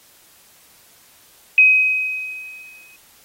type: tone with exponential decay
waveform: sine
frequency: 2526 Hz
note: D#7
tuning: 26 cents sharp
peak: -6 dBFS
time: 1.58-2.96 s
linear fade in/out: 1 ms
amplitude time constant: 300 ms
effects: white hiss -51 dBFS RMS until 3.24 s + AAC 48 kbps